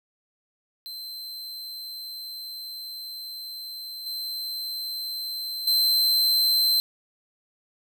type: tone with level steps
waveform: 45% pulse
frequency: 4095 Hz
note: C8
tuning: 38 cents flat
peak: -34 / -29 / -18 dBFS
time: 0.86-6.8 s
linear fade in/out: 0 ms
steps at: 4.06 / 5.67 s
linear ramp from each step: 5 ms
effects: none